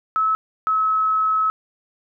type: tone pair in turn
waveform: sine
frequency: 1297 / 1289.8 Hz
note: E6 / E6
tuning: -28 / -38 cents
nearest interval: unison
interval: 10 cents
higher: first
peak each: -16 dBFS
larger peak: neither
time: 0.16-0.35 / 0.67-1.5 s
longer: second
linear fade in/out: 0 ms
effects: none